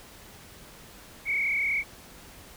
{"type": "tone with frequency modulation", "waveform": "sine", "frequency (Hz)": 2230, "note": "C#7", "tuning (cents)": 10, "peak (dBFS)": -24, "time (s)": [1.25, 1.84], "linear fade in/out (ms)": 50, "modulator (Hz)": 36.2, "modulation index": 2.2, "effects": ["pink hiss -49 dBFS RMS until 2.56 s"]}